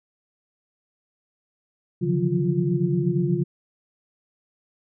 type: tone cluster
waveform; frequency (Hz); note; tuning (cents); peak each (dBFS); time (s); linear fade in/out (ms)
sine; 137.5 / 149.6 / 172.2 / 180.6 / 350.1; C#3 / D3 / F3 / F#3 / F4; -14 / +32 / -24 / -42 / +4; -26; 2.01-3.44; 20
effects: none